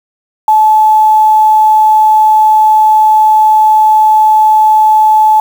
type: tone with quantisation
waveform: sine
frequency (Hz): 864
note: A5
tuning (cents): -32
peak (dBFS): -3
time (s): 0.48-5.4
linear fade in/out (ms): 2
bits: 5
effects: none